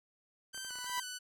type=tone with vibrato; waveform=10% pulse; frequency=1522 Hz; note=F#6; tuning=48 cents sharp; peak=-32 dBFS; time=0.53-1.19 s; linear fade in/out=20 ms; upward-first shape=square; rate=3 Hz; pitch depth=35 cents each way
type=tone with exponential growth; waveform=sawtooth; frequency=987.8 Hz; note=B5; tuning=in tune; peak=-28 dBFS; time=0.54-1 s; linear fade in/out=5 ms; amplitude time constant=100 ms
type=clicks; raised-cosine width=0.5 ms; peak=-38 dBFS; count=9; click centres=0.546 / 0.577 / 0.648 / 0.707 / 0.756 / 0.787 / 0.844 / 0.897 / 0.978 s
effects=none